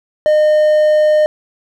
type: tone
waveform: triangle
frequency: 610 Hz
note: D#5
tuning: 34 cents flat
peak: -6 dBFS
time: 0.26-1.26 s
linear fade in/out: 0 ms
effects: none